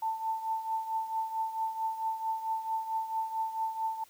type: tone with tremolo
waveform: sine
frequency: 890 Hz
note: A5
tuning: 20 cents sharp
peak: -27 dBFS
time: 0.02-4.04 s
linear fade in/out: 5 ms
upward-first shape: triangle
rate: 4.5 Hz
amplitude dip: 75%
effects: white hiss -60 dBFS RMS until 4.09 s